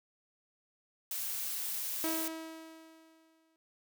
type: noise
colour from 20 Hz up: blue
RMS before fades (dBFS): -37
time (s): 1.11-2.28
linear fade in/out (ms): 2
type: tone with exponential decay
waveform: sawtooth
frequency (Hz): 322.5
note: E4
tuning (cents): -38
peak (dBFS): -28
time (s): 2.04-3.56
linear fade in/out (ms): 0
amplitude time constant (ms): 330
effects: none